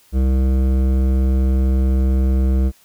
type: tone with hard clipping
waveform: sine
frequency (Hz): 65.41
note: C2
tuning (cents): 0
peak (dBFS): -15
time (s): 0.12-2.72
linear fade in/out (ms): 50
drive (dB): 13
effects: white hiss -53 dBFS RMS until 2.84 s